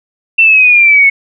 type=exponential sweep; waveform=sine; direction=down; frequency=2700 to 2190 Hz; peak=-3 dBFS; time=0.38-1.1 s; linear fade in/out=10 ms; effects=none